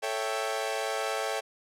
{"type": "chord", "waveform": "sawtooth", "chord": "A dominant seventh", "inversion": "none", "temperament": "equal", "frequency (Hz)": [440, 554.4, 659.3, 784], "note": ["A4", "C#5", "E5", "G5"], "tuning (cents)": [0, 0, 0, 0], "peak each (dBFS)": -31, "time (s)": [0.02, 1.41], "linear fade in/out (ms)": 20, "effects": ["low-pass 11000 Hz 12 dB/octave"]}